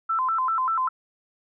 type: tone with vibrato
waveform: sine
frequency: 1171 Hz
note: D6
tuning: 5 cents flat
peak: -21 dBFS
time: 0.09-0.89 s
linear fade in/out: 10 ms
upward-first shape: square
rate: 5.1 Hz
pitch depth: 220 cents each way
effects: none